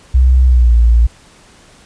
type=tone with pitch glide; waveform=sine; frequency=63.8 to 57.83 Hz; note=C2 to A#1; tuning=-43 to -13 cents; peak=-5 dBFS; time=0.14-1.07 s; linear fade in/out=10 ms; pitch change=-170 cents; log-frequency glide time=0.45-0.74 s; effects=pink hiss -44 dBFS RMS until 1.85 s + resampled to 22050 Hz